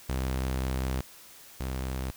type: tone pair in turn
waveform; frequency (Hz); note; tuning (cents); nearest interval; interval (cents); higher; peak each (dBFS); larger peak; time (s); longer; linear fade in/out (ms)
sawtooth; 65 / 65; C2 / C2; -11 / -11; unison; 0; neither; -24 / -27; first; 0.09-1.01 / 1.6-2.11; first; 5
effects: white hiss -51 dBFS RMS until 2.16 s